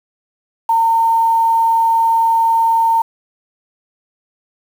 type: tone with quantisation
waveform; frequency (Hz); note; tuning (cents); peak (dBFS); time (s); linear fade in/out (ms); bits
sine; 911; A#5; -40; -10; 0.69-3.02; 5; 6
effects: none